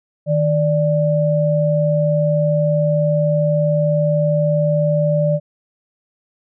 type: tone pair together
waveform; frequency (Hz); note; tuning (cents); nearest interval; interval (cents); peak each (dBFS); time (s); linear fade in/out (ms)
sine; 155.56 / 587.8; D#3 / D5; 0 / +1; octave + major seventh; 2301; -16; 0.26-5.4; 50
effects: none